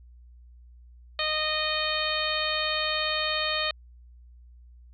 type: harmonic tone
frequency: 617 Hz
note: D#5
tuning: 15 cents flat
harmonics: 1 / 2 / 3 / 4 / 5 / 6 / 7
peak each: -33 / -33 / -33 / -33 / -33 / -33 / -33 dBFS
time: 1.19-3.71 s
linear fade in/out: 2 ms
effects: added 60 Hz sine -48 dBFS peak until 4.93 s